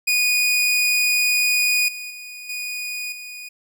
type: tone with level steps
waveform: sawtooth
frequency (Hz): 2467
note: D#7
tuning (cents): -15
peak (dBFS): -13 / -27 / -31 / -23 / -30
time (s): 0.07-3.49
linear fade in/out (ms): 10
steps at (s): 1.88 / 2.1 / 2.49 / 3.12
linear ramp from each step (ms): 5
effects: none